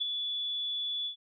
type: tone with ADSR envelope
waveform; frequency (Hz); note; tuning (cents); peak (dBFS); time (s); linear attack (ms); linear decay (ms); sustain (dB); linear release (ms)
sine; 3439; A7; -40; -26; 0-1.16; 18; 15; -5; 100
effects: none